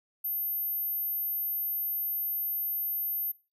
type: tone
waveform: sine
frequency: 13130 Hz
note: G#9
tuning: 21 cents flat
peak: -28 dBFS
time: 0.24-3.32 s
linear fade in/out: 10 ms
effects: noise-tail reverb RT60 0.3 s tail -24 dB re dry + tanh soft clip ceiling -25 dBFS